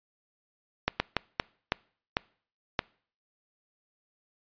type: slowing click train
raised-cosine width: 0.3 ms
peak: -8 dBFS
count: 7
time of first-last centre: 0.88-2.792 s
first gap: 120 ms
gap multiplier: 1.39
effects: noise-tail reverb RT60 0.5 s tail -25 dB re dry + resampled to 11025 Hz